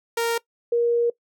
sawtooth / sine tone pair in turn, 464.2 / 472.3 Hz, A#4 / A#4, -7 / +23 cents, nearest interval unison, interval 30 cents, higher second, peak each -17 dBFS, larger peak neither, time 0.17-0.38 / 0.72-1.1 s, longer second, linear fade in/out 5 ms, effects noise-tail reverb RT60 0.1 s tail -21 dB re dry

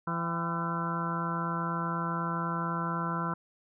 harmonic tone with a mistuned harmonic, 168.5 Hz, E3, 38 cents sharp, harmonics 1 / 2 / 3 / 4 / 5 / 6 / 7 / 8 / 9, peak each -33 / -41 / -44 / -44 / -45 / -35 / -44 / -35 / -44 dBFS, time 0.07-3.34 s, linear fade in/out 5 ms, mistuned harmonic 5, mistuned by -95 cents, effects none

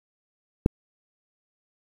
click, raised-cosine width 3 ms, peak -4 dBFS, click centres 0.661 s, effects 7-bit

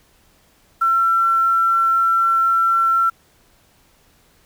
sine tone with quantisation, 1351 Hz, E6, 42 cents sharp, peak -13 dBFS, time 0.81-3.1 s, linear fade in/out 10 ms, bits 7, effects pink hiss -56 dBFS RMS until 4.45 s

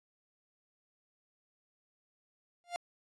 45% pulse tone with exponential growth, 698.5 Hz, F5, in tune, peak -31 dBFS, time 2.64-2.76 s, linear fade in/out 0 ms, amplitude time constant 24 ms, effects resampled to 22050 Hz

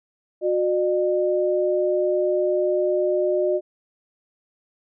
sine tone pair together, 364.6 / 604.7 Hz, F#4 / D#5, -25 / -50 cents, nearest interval major sixth, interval 875 cents, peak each -21 dBFS, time 0.41-3.61 s, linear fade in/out 50 ms, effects none

